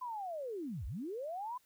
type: linear two-way sweep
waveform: sine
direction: down then up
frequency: 1029 to 49.11 to 1029 Hz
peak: -38 dBFS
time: 0.01-1.58 s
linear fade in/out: 10 ms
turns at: 0.86 s
effects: white hiss -71 dBFS RMS until 1.65 s